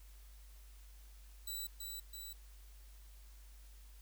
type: tone with echo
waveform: 10% pulse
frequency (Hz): 3951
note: B7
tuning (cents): 0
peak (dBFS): -33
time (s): 1.47-1.67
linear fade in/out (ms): 5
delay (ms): 330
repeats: 2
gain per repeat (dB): -3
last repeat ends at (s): 2.33
effects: added 50 Hz sine -54 dBFS peak until 4.01 s + white hiss -66 dBFS RMS until 4.01 s